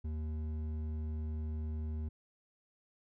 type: tone with hard clipping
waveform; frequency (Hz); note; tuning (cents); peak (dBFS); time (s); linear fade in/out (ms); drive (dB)
sine; 77.78; D#2; 0; -37; 0.04-2.09; 10; 8
effects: none